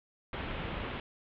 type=low-pass noise; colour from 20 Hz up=pink; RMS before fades=-38 dBFS; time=0.33-1 s; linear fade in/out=2 ms; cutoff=3400 Hz; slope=48 dB/octave; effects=none